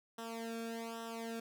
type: tone with flanger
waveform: sawtooth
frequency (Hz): 228.6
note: A#3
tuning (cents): -34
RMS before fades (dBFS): -43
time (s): 0.18-1.4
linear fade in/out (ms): 5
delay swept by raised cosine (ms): 0.44 to 1.02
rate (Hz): 1.2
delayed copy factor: -0.95
effects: none